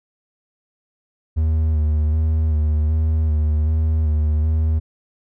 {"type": "tone with vibrato", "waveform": "triangle", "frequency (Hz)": 77.6, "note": "D#2", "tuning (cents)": -4, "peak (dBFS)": -13, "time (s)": [1.36, 4.8], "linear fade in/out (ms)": 20, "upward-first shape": "square", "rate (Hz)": 1.3, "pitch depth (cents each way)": 29, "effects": []}